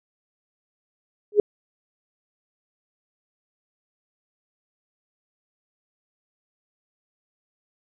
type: tone with exponential growth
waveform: sine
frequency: 415.3 Hz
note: G#4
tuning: in tune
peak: -7 dBFS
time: 1.32-1.4 s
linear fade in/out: 2 ms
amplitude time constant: 16 ms
effects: none